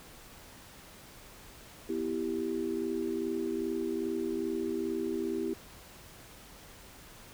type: chord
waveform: sine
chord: E minor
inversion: second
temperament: equal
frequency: 246.9 / 329.6 / 392 Hz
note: B3 / E4 / G4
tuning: 0 / 0 / 0 cents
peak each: -37 / -34 / -34 dBFS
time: 1.89-5.54 s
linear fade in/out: 5 ms
effects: pink hiss -52 dBFS RMS until 7.33 s